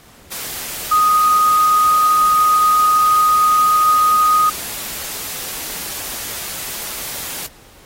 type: tone in noise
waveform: sine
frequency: 1244.5 Hz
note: D#6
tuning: in tune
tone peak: -10 dBFS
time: 0.91-4.5 s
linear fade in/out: 10 ms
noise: white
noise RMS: -27 dBFS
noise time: 0.31-7.47 s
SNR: +14 dB
effects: pink hiss -46 dBFS RMS until 7.85 s + AAC 48 kbps